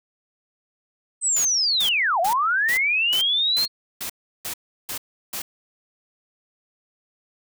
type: linear two-way sweep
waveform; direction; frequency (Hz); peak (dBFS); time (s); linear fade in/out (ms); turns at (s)
sine; down then up; 8250 to 646 to 4321; -18; 1.21-3.68; 50; 2.2
type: noise bursts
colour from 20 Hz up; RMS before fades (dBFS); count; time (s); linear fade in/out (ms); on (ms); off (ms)
white; -30; 10; 1.36-5.42; 5; 91; 350
effects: none